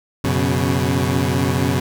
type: chord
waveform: 20% pulse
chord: F# suspended fourth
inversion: none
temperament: equal with one note detuned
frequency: 91.01 / 123.47 / 138.59 Hz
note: F#2 / B2 / C#3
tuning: -28 / 0 / 0 cents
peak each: -16 dBFS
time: 0.24-1.8 s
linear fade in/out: 5 ms
effects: 8-bit